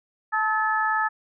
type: tone cluster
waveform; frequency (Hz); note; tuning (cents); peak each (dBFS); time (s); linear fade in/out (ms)
sine; 874 / 1289 / 1731; A5 / E6 / A6; -12 / -39 / -29; -25; 0.32-1.09; 20
effects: none